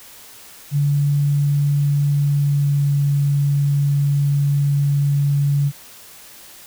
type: tone with pitch glide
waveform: sine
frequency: 143.6 to 142.2 Hz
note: D3 to C#3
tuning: -39 to +45 cents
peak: -14 dBFS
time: 0.71-5.72 s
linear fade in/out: 50 ms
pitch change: -16 cents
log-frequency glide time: 2.12-2.9 s
effects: white hiss -42 dBFS RMS until 6.66 s